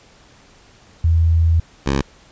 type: tone pair in turn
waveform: sine / 10% pulse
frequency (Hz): 82.41 / 68.66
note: E2 / C#2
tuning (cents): 0 / -16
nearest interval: minor third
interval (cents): 316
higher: first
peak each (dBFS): -11 / -8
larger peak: second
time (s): 1.04-1.6 / 1.86-2.02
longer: first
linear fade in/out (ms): 5
effects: pink hiss -49 dBFS RMS until 2.31 s + resampled to 16000 Hz